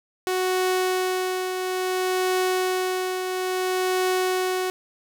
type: tone with tremolo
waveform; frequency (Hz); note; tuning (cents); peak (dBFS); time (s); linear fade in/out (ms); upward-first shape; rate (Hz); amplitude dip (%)
sawtooth; 370; F#4; 0; -16; 0.27-4.7; 0; triangle; 0.59; 50
effects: none